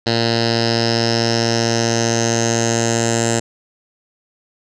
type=tone with low-pass filter sweep; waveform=10% pulse; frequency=115.5 Hz; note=A#2; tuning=16 cents flat; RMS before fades=-17 dBFS; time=0.06-3.4 s; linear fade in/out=10 ms; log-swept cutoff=4500 to 7400 Hz; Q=6.7; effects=none